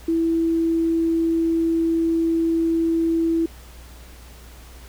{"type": "tone", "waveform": "sine", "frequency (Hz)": 329.6, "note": "E4", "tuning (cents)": 0, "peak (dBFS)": -17, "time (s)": [0.08, 3.46], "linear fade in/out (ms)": 5, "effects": ["added 60 Hz sine -41 dBFS peak until 4.88 s", "pink hiss -47 dBFS RMS until 4.88 s"]}